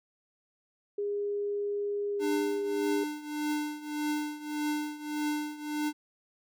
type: tone with pitch glide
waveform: sine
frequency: 408.3 to 404.3 Hz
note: G#4 to G#4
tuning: -29 to -46 cents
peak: -29 dBFS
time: 0.98-3.04 s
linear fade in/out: 5 ms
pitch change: -17 cents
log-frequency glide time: 2.1-2.22 s
type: tone with tremolo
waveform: square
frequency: 299.5 Hz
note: D4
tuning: 34 cents sharp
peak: -28 dBFS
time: 2.19-5.93 s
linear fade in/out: 50 ms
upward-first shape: triangle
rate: 1.7 Hz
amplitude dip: 85%
effects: none